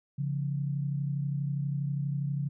sine tone pair together, 140 / 172.36 Hz, C#3 / F3, +18 / -22 cents, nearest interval major third, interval 360 cents, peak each -29 / -36 dBFS, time 0.18-2.49 s, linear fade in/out 10 ms, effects none

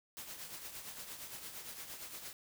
white noise with tremolo, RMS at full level -45 dBFS, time 0.17-2.33 s, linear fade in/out 0 ms, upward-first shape triangle, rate 8.7 Hz, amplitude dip 60%, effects none

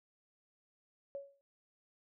sine tone with exponential decay, 558 Hz, C#5, 11 cents sharp, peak -37 dBFS, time 1.15-1.41 s, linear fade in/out 0 ms, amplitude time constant 55 ms, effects none

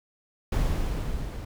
brown noise with level ramp, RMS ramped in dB -23 to -35 dBFS, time 0.52-1.45 s, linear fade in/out 5 ms, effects none

